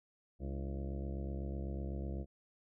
harmonic tone with a mistuned harmonic, 68 Hz, C#2, 33 cents flat, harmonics 1 / 2 / 3 / 4 / 5 / 6 / 7 / 8 / 9 / 10, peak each -39 / -45 / -46 / -53 / -49 / -56 / -55 / -54 / -58 / -58 dBFS, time 0.39-2.26 s, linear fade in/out 50 ms, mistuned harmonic 4, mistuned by +110 cents, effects none

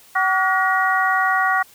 harmonic tone with a mistuned harmonic, 379.8 Hz, F#4, 45 cents sharp, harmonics 2 / 3 / 4 / 5, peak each -21 / -21 / -21 / -21 dBFS, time 0.15-1.63 s, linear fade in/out 10 ms, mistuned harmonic 4, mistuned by -87 cents, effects white hiss -49 dBFS RMS until 1.74 s

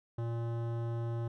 sine tone with hard clipping, 116.54 Hz, A#2, in tune, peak -35 dBFS, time 0.18-1.28 s, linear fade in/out 5 ms, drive 16 dB, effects none

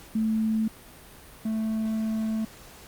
sine / triangle tone pair in turn, 220 / 220 Hz, A3 / A3, 0 / 0 cents, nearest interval unison, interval 0 cents, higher neither, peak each -22 / -23 dBFS, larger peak first, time 0.15-0.68 / 1.45-2.45 s, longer second, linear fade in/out 5 ms, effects pink hiss -48 dBFS RMS until 2.87 s + Opus 48 kbps

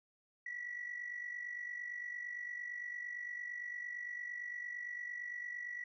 sine tone with amplitude modulation, 1943 Hz, B6, 29 cents flat, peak -37 dBFS, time 0.46-5.84 s, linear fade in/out 5 ms, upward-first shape sine, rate 48.8 Hz, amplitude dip 65%, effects tanh soft clip ceiling -34 dBFS

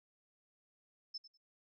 sine tone with echo, 5260 Hz, E8, 5 cents flat, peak -40 dBFS, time 1.14-1.18 s, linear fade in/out 10 ms, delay 98 ms, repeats 2, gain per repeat -14 dB, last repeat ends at 1.376 s, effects none

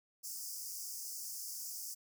pink high-pass noise, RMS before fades -44 dBFS, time 0.23-1.95 s, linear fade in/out 20 ms, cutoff 4900 Hz, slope 96 dB/octave, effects none

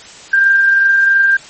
sine tone with amplitude modulation, 1589 Hz, G6, 23 cents sharp, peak -6 dBFS, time 0.33-1.37 s, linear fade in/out 5 ms, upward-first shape sine, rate 23.1 Hz, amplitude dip 25%, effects white hiss -36 dBFS RMS until 1.49 s + MP3 32 kbps

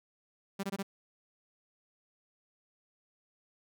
sawtooth tone bursts, 196.5 Hz, G3, 4 cents sharp, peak -29 dBFS, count 4, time 0.59-0.829 s, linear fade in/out 10 ms, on 44 ms, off 21 ms, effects none

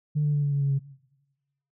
sine tone with pitch steps, 149.5 / 147.44 / 145.41 / 143.41 / 141.44 / 139.49 / 137.57 Hz, D3 / D3 / D3 / D3 / C#3 / C#3 / C#3, +31 / +7 / -17 / -41 / +35 / +11 / -13 cents, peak -20 dBFS, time 0.15-0.794 s, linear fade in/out 20 ms, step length 92 ms, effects noise-tail reverb RT60 1.0 s tail -19 dB re dry + tanh soft clip ceiling -17 dBFS

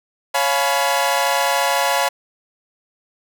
sawtooth chord, C# dominant seventh, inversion none, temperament equal with one note detuned, 554.4 / 698.5 / 848.6 / 987.8 Hz, C#5 / E#5 / G#5 / B5, 0 / 0 / +37 / 0 cents, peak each -18 dBFS, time 0.34-2.09 s, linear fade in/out 10 ms, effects none

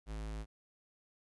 square tone, 53.4 Hz, G#1, 49 cents sharp, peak -40 dBFS, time 0.06-0.46 s, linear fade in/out 50 ms, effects resampled to 24000 Hz + 13-bit

